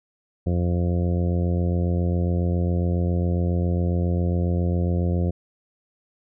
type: harmonic tone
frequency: 87.31 Hz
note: F2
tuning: in tune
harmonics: 1 / 2 / 3 / 4 / 5 / 6 / 7 / 8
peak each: -21 / -25 / -34 / -32 / -36 / -34 / -41 / -41 dBFS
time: 0.46-5.31 s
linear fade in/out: 10 ms
effects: none